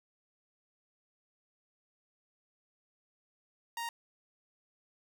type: tone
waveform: sawtooth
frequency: 932.3 Hz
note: A#5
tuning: in tune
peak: -32 dBFS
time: 3.77-3.89 s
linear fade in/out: 2 ms
effects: none